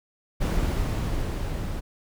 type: noise with level ramp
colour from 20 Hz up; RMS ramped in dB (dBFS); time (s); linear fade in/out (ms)
brown; -23 to -31; 0.4-1.81; 20
effects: none